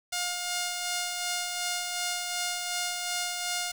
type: tone with tremolo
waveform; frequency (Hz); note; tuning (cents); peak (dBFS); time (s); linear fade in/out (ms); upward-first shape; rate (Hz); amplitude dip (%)
5% pulse; 711; F5; +31; -17; 0.12-3.72; 10; sine; 2.7; 35
effects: 8-bit